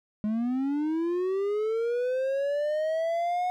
triangle linear sweep, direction up, 207.7 to 731 Hz, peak -23 dBFS, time 0.24-3.5 s, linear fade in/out 0 ms, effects none

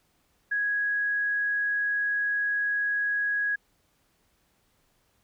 sine tone, 1661.2 Hz, G#6, in tune, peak -24 dBFS, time 0.51-3.56 s, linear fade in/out 10 ms, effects pink hiss -69 dBFS RMS until 5.23 s

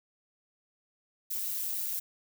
violet noise with amplitude modulation, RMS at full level -30 dBFS, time 1.3-2 s, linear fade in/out 10 ms, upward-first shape sine, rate 192 Hz, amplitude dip 85%, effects none

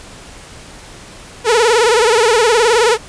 sawtooth tone with vibrato, 457.7 Hz, A#4, 32 cents flat, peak -5 dBFS, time 1.44-2.98 s, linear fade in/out 50 ms, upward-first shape sine, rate 19 Hz, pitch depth 130 cents each way, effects pink hiss -36 dBFS RMS until 3.08 s + resampled to 22050 Hz

